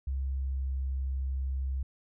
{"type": "tone with pitch glide", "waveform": "sine", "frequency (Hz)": [67, 66.42], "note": ["C2", "C2"], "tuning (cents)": [42, 27], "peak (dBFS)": -29, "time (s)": [0.07, 1.83], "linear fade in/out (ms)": 5, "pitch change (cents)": -15, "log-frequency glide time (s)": [0.22, 0.72], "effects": []}